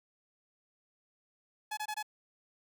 sawtooth tone bursts, 850 Hz, G#5, 40 cents sharp, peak -31 dBFS, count 4, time 1.71-2.028 s, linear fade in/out 10 ms, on 63 ms, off 22 ms, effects none

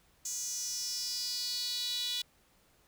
sawtooth tone with high-pass filter sweep, 490 Hz, B4, 14 cents flat, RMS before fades -36 dBFS, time 0.25-2.22 s, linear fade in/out 5 ms, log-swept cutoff 6600 to 3600 Hz, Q 6.4, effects pink hiss -67 dBFS RMS until 2.87 s

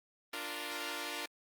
5% pulse chord, Bb major, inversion first, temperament equal, 293.7 / 349.2 / 466.2 Hz, D4 / F4 / Bb4, 0 / 0 / 0 cents, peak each -31 dBFS, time 0.33-1.26 s, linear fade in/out 5 ms, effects Opus 32 kbps

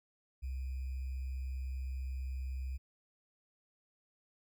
sine tone with sample-and-hold, 65.3 Hz, C2, 3 cents flat, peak -36 dBFS, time 0.42-2.78 s, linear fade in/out 20 ms, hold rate 2450 Hz, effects none

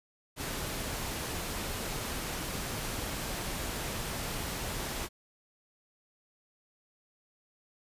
pink noise, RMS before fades -36 dBFS, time 0.36-5.09 s, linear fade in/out 50 ms, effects resampled to 32000 Hz

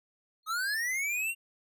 sine tone with exponential growth, 4200 Hz, C8, 6 cents sharp, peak -34 dBFS, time 0.43-0.74 s, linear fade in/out 2 ms, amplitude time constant 66 ms
square linear sweep, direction up, 1244.5 to 2791 Hz, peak -30 dBFS, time 0.46-1.35 s, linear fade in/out 50 ms
effects none

